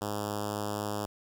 5% pulse tone with notch filter, 103.83 Hz, G#2, in tune, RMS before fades -34 dBFS, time 0.01-1.06 s, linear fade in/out 10 ms, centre 2200 Hz, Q 0.8, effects none

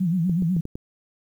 sine tone with vibrato, 174.61 Hz, F3, in tune, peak -19 dBFS, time 0-0.61 s, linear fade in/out 10 ms, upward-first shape sine, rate 8.1 Hz, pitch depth 140 cents each way
clicks, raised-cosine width 3 ms, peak -20 dBFS, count 5, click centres 0.296 / 0.423 / 0.566 / 0.654 / 0.755 s
effects 9-bit

